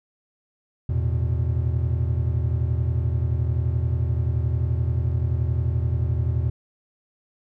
triangle chord, E suspended fourth, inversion none, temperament equal with one note detuned, 82.41 / 111.99 / 123.47 Hz, E2 / A2 / B2, 0 / +31 / 0 cents, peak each -21 / -25 / -23 dBFS, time 0.89-6.5 s, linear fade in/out 5 ms, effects none

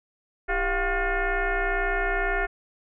sine tone with frequency modulation, 697 Hz, F5, 4 cents flat, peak -22 dBFS, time 0.48-2.47 s, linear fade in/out 20 ms, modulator 364 Hz, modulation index 3.6, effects none

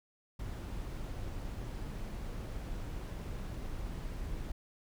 brown noise, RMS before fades -40 dBFS, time 0.39-4.52 s, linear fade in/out 5 ms, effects none

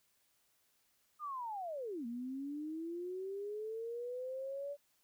sine linear two-way sweep, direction down then up, 1239 to 230 to 578 Hz, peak -39 dBFS, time 1.19-4.77 s, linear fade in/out 50 ms, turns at 2.06 s, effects white hiss -75 dBFS RMS until 5.03 s

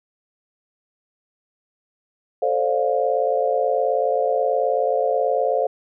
sine chord, D minor seventh, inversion second, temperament just, 440.5 / 528.6 / 587.3 / 704.8 Hz, A4 / C5 / D5 / F5, +2 / +18 / 0 / +16 cents, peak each -24 / -21 / -25 / -23 dBFS, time 2.42-5.67 s, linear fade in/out 5 ms, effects none

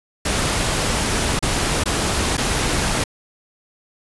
pink noise with dropouts, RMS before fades -20 dBFS, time 0.25-3.04 s, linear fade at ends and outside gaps 5 ms, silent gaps 1.392-1.425 / 1.838-1.857 / 2.37-2.378 s, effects resampled to 24000 Hz

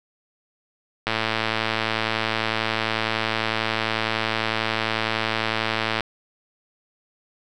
click train, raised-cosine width 0.3 ms, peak -6 dBFS, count 549, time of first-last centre 1.07-6.007 s, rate 111 Hz, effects none

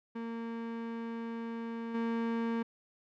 35% pulse tone with level steps, 230 Hz, A#3, 23 cents flat, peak -35 / -29 dBFS, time 0.15-2.63 s, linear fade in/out 10 ms, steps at 1.94 s, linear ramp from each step 10 ms, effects low-pass 2000 Hz 12 dB/octave

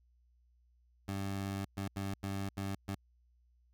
20% pulse tone bursts at uneven times, 98 Hz, G2, in tune, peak -31 dBFS, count 6, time 1.08-1.65 / 1.77-1.88 / 1.96-2.14 / 2.23-2.49 / 2.57-2.75 / 2.88-2.95 s, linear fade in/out 5 ms, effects added 60 Hz sine -66 dBFS peak until 3.73 s

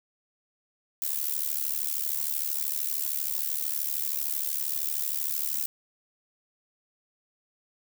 violet noise with amplitude modulation, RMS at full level -26 dBFS, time 1.02-5.66 s, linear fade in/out 0 ms, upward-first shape sine, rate 73 Hz, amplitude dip 90%, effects none

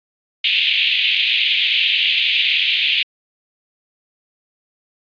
pink band-pass noise, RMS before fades -17 dBFS, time 0.44-3.03 s, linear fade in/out 5 ms, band 2400 to 3600 Hz, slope 48 dB/octave, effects resampled to 11025 Hz

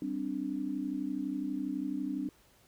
sine chord, G suspended fourth, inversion none, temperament equal, 196 / 261.6 / 293.7 Hz, G3 / C4 / D4, 0 / 0 / 0 cents, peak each -40 / -36 / -35 dBFS, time 0.02-2.29 s, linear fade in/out 2 ms, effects pink hiss -64 dBFS RMS until 2.67 s

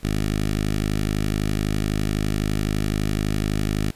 10% pulse tone with notch filter, 51.91 Hz, G#1, in tune, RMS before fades -23 dBFS, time 0.03-3.91 s, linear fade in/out 10 ms, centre 910 Hz, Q 0.98, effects pink hiss -51 dBFS RMS until 3.95 s + resampled to 32000 Hz

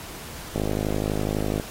click train, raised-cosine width 2 ms, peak -12 dBFS, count 55, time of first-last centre 0.56-1.598 s, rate 52 Hz, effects pink hiss -39 dBFS RMS until 1.7 s + AAC 48 kbps

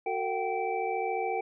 sine tone cluster, 370.1 / 451.4 / 723 / 777 / 2320 Hz, F#4 / A4 / F#5 / G5 / D7, 0 / +44 / -40 / -16 / -22 cents, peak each -36 / -33 / -40 / -31 / -39 dBFS, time 0.06-1.41 s, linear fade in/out 5 ms, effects none

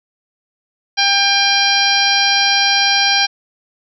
harmonic tone with a mistuned harmonic, 797 Hz, G5, 28 cents sharp, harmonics 1 / 2 / 3 / 4 / 5 / 6 / 7, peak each -19 / -19 / -19 / -19 / -19 / -19 / -19 dBFS, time 0.97-3.27 s, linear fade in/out 20 ms, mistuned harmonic 5, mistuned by +40 cents, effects none

